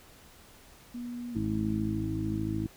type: tone with pitch glide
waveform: sine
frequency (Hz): 241.7 to 212.9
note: B3 to G#3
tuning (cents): -37 to +43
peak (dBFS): -35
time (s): 0.94-2.36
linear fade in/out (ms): 10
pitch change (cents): -220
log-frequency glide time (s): 1.31-1.41
type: harmonic tone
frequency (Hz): 53.5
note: A1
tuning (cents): -48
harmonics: 1 / 2 / 3 / 4 / 5 / 6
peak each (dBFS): -40 / -34 / -39 / -37 / -39 / -33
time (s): 1.35-2.67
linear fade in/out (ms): 10
effects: pink hiss -55 dBFS RMS until 2.76 s